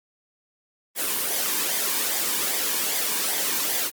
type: noise with flanger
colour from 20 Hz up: white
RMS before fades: -25 dBFS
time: 0.95-3.91 s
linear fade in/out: 50 ms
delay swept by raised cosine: 0.72 to 1.54 ms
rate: 2.5 Hz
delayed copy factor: -0.5
effects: high-pass 200 Hz 12 dB/octave + Opus 24 kbps